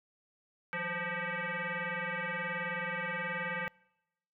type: tone with frequency modulation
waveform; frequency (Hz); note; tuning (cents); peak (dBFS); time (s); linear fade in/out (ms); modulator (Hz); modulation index
sine; 183.9; F#3; -10; -33; 0.73-3.68; 0; 349; 6.4
effects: noise-tail reverb RT60 0.9 s tail -26 dB re dry